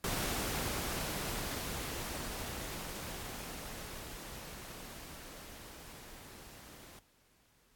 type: noise with level ramp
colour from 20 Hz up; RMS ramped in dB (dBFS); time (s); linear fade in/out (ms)
pink; -35 to -54; 0.04-6.99; 2
effects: pink hiss -69 dBFS RMS until 7.75 s + AAC 64 kbps